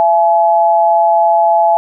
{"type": "tone pair together", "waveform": "sine", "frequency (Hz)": [674.3, 851], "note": ["E5", "G#5"], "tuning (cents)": [39, 42], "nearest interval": "major third", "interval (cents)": 403, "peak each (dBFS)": -10, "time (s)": [0, 1.77], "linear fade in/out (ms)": 0, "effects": []}